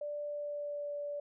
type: tone with pitch glide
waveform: sine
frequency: 587.3 to 580.2 Hz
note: D5 to D5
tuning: 0 to -21 cents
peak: -36 dBFS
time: 0.01-1.2 s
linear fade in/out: 5 ms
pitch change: -21 cents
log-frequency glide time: 0.22-0.94 s
effects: none